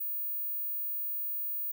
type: tone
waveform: sine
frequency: 15540 Hz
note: B9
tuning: 29 cents flat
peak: -29 dBFS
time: 0-1.72 s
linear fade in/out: 10 ms
effects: tanh soft clip ceiling -30 dBFS + 11-bit